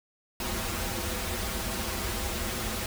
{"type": "noise with comb filter", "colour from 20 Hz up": "pink", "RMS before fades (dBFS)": -32, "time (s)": [0.4, 2.86], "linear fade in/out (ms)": 2, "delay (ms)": 6.9, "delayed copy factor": -0.9, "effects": []}